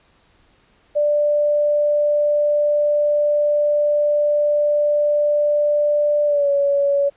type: tone with pitch glide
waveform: sine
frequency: 590 to 564.7 Hz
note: D5 to C#5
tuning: +8 to +32 cents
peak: -14 dBFS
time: 0.95-7.1 s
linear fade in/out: 20 ms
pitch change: -76 cents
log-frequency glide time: 6.26-6.49 s
effects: pink hiss -57 dBFS RMS until 7.16 s + resampled to 8000 Hz